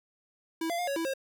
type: tone with pitch steps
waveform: square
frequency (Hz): 326.6 / 685 / 709 / 556 / 329.5 / 537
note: E4 / F5 / F5 / C#5 / E4 / C5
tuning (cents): -16 / -34 / +26 / +5 / -1 / +45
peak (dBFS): -30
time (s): 0.61-1.138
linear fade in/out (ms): 5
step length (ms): 88
effects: none